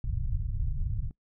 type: low-pass noise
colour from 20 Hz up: pink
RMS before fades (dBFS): -30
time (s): 0.04-1.11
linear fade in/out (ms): 2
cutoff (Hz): 140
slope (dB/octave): 48
effects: noise-tail reverb RT60 0.1 s tail -22 dB re dry